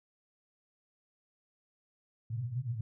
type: band-pass noise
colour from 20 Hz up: pink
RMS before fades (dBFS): -36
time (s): 2.3-2.81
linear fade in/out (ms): 5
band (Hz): 110 to 130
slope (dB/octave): 96
effects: none